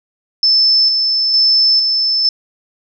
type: tone with tremolo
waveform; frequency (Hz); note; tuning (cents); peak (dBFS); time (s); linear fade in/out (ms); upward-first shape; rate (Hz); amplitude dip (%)
sine; 5270; E8; -1; -8; 0.43-2.29; 2; square; 1.1; 35
effects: none